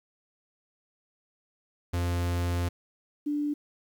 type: tone pair in turn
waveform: 45% pulse / sine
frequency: 87.31 / 293.7 Hz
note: F2 / D4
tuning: 0 / 0 cents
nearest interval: octave + major sixth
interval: 2100 cents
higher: second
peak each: -26 dBFS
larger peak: neither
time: 1.93-2.69 / 3.26-3.54 s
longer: first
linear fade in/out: 10 ms
effects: 10-bit